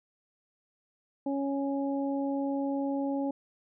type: harmonic tone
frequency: 277.2 Hz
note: C#4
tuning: in tune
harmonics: 1 / 2 / 3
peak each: -29 / -35 / -39 dBFS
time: 1.26-3.31 s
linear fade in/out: 5 ms
effects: none